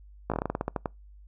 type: slowing click train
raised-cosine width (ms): 1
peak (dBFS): -14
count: 13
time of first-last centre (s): 0.3-0.858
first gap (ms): 17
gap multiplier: 1.17
effects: noise-tail reverb RT60 0.2 s tail -26 dB re dry + added 50 Hz sine -48 dBFS peak until 1.27 s